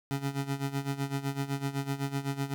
25% pulse tone with tremolo, 138.59 Hz, C#3, in tune, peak -24 dBFS, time 0.11-2.54 s, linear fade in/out 0 ms, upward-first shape sine, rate 7.9 Hz, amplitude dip 80%, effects none

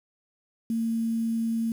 sine tone with quantisation, 227.6 Hz, A#3, 41 cents flat, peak -24 dBFS, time 0.7-1.72 s, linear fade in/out 2 ms, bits 8, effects none

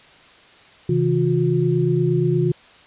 sine tone cluster, 133.9 / 162.4 / 358 Hz, C3 / E3 / F4, +40 / -26 / +43 cents, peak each -20 dBFS, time 0.89-2.52 s, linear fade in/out 5 ms, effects white hiss -48 dBFS RMS until 2.86 s + resampled to 8000 Hz

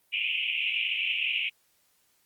white band-pass noise, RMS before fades -29 dBFS, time 0.12-1.5 s, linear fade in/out 20 ms, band 2300 to 3000 Hz, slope 96 dB/octave, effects white hiss -68 dBFS RMS until 2.25 s + Opus 32 kbps

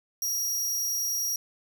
sawtooth tone, 5690 Hz, F8, 31 cents sharp, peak -24 dBFS, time 0.22-1.36 s, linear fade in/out 2 ms, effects none

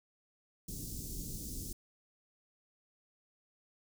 pink band-stop noise, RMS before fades -42 dBFS, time 0.68-1.73 s, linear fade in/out 5 ms, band 320 to 5500 Hz, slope 24 dB/octave, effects none

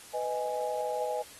sine chord, G# minor, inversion first, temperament just, 498.4 / 623 / 830.6 Hz, B4 / D#5 / G#5, +16 / +2 / 0 cents, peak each -34 dBFS, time 0.13-1.23 s, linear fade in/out 20 ms, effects white hiss -50 dBFS RMS until 1.39 s + AAC 32 kbps

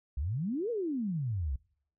sine exponential two-way sweep, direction up then down, 61.2 to 493.9 to 61.2 Hz, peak -30 dBFS, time 0.17-1.56 s, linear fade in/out 5 ms, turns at 0.7 s, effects noise-tail reverb RT60 0.6 s tail -24 dB re dry

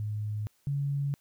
sine tone pair in turn, 105.7 / 141.09 Hz, G#2 / C#3, +31 / +31 cents, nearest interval perfect fourth, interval 500 cents, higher second, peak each -30 / -27 dBFS, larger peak second, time 0-0.47 / 0.67-1.14 s, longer neither, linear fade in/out 0 ms, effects white hiss -69 dBFS RMS until 1.2 s

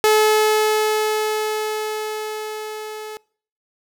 sawtooth tone with level ramp, 430 Hz, A4, 40 cents flat, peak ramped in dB -8 to -27 dBFS, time 0.04-3.17 s, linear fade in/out 0 ms, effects noise-tail reverb RT60 0.5 s tail -24 dB re dry

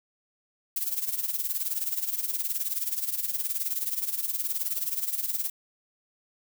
violet noise with tremolo, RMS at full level -27 dBFS, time 0.76-5.5 s, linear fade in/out 5 ms, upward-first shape sine, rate 19 Hz, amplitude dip 75%, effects none

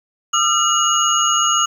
sine tone cluster, 1213 / 1354 / 2892 / 6660 Hz, D#6 / E6 / F#7 / G#8, -44 / +46 / -40 / +4 cents, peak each -19 dBFS, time 0.33-1.66 s, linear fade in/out 10 ms, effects 7-bit

